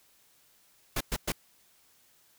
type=noise bursts; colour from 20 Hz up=pink; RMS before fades=-30 dBFS; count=3; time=0.96-1.321 s; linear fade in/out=5 ms; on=47 ms; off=110 ms; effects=white hiss -64 dBFS RMS until 2.38 s